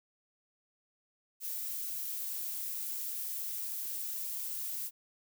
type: noise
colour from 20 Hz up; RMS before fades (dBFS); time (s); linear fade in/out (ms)
violet; -38; 1.4-4.91; 50
effects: none